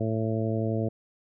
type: harmonic tone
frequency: 111 Hz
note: A2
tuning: 16 cents sharp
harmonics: 1 / 2 / 3 / 4 / 5 / 6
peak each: -28 / -31 / -33 / -34 / -35 / -36 dBFS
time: 0-0.89 s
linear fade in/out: 10 ms
effects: none